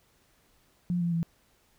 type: tone with pitch steps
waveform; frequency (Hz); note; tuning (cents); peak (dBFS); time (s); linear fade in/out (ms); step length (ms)
sine; 176.2 / 171.48 / 166.89; F3 / F3 / E3; +16 / -31 / +22; -25; 0.9-1.23; 0; 110
effects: pink hiss -66 dBFS RMS until 1.78 s